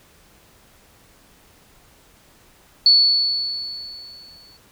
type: tone with exponential decay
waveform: sine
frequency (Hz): 4435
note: C#8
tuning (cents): 0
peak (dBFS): -8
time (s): 2.86-4.57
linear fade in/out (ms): 2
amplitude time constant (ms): 370
effects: pink hiss -53 dBFS RMS until 4.71 s